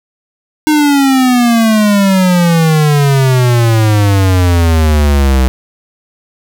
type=exponential sweep; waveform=square; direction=down; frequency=308.8 to 63.6 Hz; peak=-7 dBFS; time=0.67-5.48 s; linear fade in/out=0 ms; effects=none